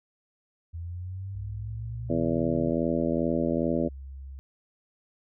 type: linear sweep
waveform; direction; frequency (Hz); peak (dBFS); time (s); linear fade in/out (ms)
sine; up; 82.41 to 135.3; -33; 0.73-2.72; 20
type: tone with pitch glide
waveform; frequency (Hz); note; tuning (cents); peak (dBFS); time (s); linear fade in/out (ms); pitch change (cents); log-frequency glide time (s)
sine; 63 to 67.52; B1 to C#2; +35 to -45; -38; 1.35-4.39; 0; +120; 2.05-3.7
type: harmonic tone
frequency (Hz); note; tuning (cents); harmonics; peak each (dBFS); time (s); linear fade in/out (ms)
82.41; E2; 0; 2 / 3 / 4 / 5 / 6 / 7 / 8; -32 / -28 / -30 / -34 / -34 / -31 / -38; 2.09-3.89; 20
effects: none